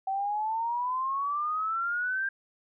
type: exponential sweep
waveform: sine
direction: up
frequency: 763 to 1600 Hz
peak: -27 dBFS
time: 0.07-2.29 s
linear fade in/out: 5 ms
effects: none